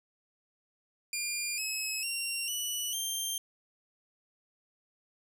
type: tone with pitch steps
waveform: 15% pulse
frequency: 2400 / 2572 / 2757 / 2955 / 3167 Hz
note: D7 / E7 / F7 / F#7 / G7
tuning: +37 / -43 / -23 / -3 / +17 cents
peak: -25 dBFS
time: 1.13-3.38 s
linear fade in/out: 2 ms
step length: 450 ms
effects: none